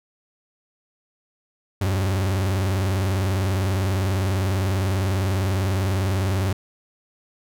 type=tone with vibrato; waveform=40% pulse; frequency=94.9 Hz; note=F#2; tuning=44 cents sharp; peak=-19 dBFS; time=1.81-6.53 s; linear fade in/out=5 ms; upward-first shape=triangle; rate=20 Hz; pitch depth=170 cents each way; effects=none